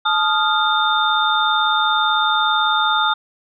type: tone cluster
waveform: sine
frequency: 865 / 1240 / 1398 / 3619 Hz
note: A5 / D#6 / F6 / A7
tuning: -30 / -6 / +1 / +48 cents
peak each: -20 dBFS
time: 0.05-3.14 s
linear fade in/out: 10 ms
effects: none